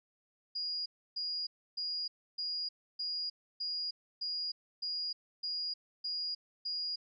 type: tone bursts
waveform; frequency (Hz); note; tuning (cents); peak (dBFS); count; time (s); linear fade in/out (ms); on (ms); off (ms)
sine; 4866; D#8; -39; -34; 11; 0.55-6.96; 10; 310; 300
effects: none